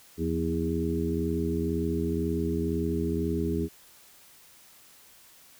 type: harmonic tone with a mistuned harmonic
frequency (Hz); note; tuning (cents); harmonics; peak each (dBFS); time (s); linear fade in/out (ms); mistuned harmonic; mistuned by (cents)
82; E2; -9; 1 / 2 / 3 / 4 / 5; -32 / -32 / -32 / -32 / -32; 0.17-3.69; 50; 2; +73
effects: white hiss -55 dBFS RMS until 5.59 s